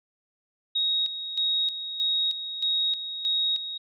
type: tone with tremolo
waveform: sine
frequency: 3771 Hz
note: A#7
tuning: 19 cents sharp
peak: -22 dBFS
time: 0.75-3.78 s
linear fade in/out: 10 ms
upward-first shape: square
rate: 1.6 Hz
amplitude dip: 65%
effects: none